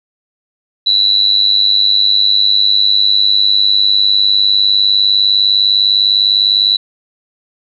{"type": "tone with amplitude modulation", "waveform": "sine", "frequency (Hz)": 3960, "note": "B7", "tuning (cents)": 4, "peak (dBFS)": -4, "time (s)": [0.86, 6.77], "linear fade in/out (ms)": 10, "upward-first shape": "sine", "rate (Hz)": 99.9, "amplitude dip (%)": 90, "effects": []}